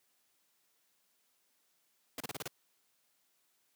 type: noise bursts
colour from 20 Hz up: pink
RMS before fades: -39 dBFS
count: 6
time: 2.18-2.478 s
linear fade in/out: 2 ms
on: 23 ms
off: 32 ms
effects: white hiss -75 dBFS RMS until 3.75 s + high-pass 150 Hz 12 dB/octave